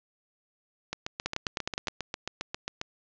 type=two click trains; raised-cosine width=0.2 ms; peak=-15 / -12 dBFS; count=15 / 7; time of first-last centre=0.93-2.814 / 1.26-1.883 s; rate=7.43 / 9.63 Hz; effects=resampled to 16000 Hz + 9-bit